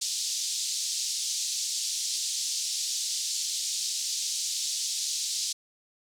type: band-pass noise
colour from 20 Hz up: white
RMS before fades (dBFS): -31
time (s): 0.01-5.53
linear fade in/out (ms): 10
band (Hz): 3900 to 7400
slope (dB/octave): 24
effects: none